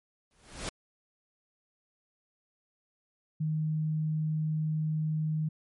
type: noise with exponential growth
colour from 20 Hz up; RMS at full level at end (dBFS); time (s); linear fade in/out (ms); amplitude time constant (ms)
pink; -32; 0.31-0.69; 0; 82
type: tone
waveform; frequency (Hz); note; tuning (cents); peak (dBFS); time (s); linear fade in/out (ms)
sine; 155.56; D#3; 0; -27; 3.4-5.49; 10
effects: MP3 48 kbps